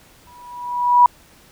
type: tone with exponential growth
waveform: sine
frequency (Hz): 975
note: B5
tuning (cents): -23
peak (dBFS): -5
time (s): 0.27-1.06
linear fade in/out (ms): 2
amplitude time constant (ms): 170
effects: pink hiss -50 dBFS RMS until 1.51 s